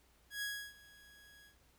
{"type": "tone with ADSR envelope", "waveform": "sawtooth", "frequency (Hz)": 1661.2, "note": "G#6", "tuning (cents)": 0, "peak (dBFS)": -33, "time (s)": [0.3, 1.56], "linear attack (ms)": 120, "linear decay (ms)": 310, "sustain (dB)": -22, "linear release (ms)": 110, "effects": ["added 60 Hz sine -70 dBFS peak until 1.78 s", "pink hiss -70 dBFS RMS until 1.78 s"]}